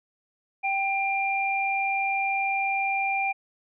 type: tone pair together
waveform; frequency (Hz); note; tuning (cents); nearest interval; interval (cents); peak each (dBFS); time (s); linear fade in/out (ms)
sine; 782 / 2387; G5 / D7; -4 / +28; octave + perfect fifth; 1932; -26; 0.63-3.33; 20
effects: none